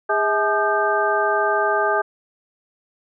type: tone cluster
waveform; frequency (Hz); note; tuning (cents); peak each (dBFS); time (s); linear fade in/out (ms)
sine; 410.8 / 644 / 853 / 1213 / 1565; G#4 / E5 / G#5 / D#6 / G6; -19 / -41 / +46 / -44 / -3; -23; 0.09-2.02; 10
effects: none